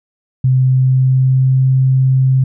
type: tone with pitch glide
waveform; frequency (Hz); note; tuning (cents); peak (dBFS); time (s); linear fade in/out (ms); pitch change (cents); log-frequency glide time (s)
sine; 129.5 to 131.46; C3 to C3; -17 to +9; -8; 0.44-2.44; 5; +26; 0.54-1.68
effects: none